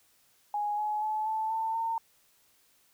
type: tone with pitch steps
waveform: sine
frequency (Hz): 830.6 / 845.6 / 860.9 / 876.4 / 892.3 / 908.4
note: G#5 / G#5 / A5 / A5 / A5 / A#5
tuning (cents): 0 / +31 / -38 / -7 / +24 / -45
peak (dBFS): -28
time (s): 0.54-1.98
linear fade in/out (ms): 2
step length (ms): 240
effects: white hiss -66 dBFS RMS until 2.93 s